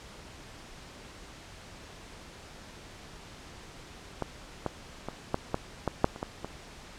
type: clicks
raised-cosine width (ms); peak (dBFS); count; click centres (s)
1; -16 / -15 / -20 / -12 / -13 / -13 / -6 / -27 / -17 / -21; 10; 4.223 / 4.663 / 5.086 / 5.344 / 5.544 / 5.877 / 6.044 / 6.161 / 6.229 / 6.446
effects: pink hiss -48 dBFS RMS until 6.98 s + low-pass 7000 Hz 12 dB/octave